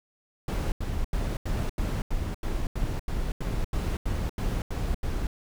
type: noise bursts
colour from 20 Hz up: brown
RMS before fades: -28 dBFS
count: 15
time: 0.48-5.27 s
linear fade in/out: 2 ms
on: 240 ms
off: 85 ms
effects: none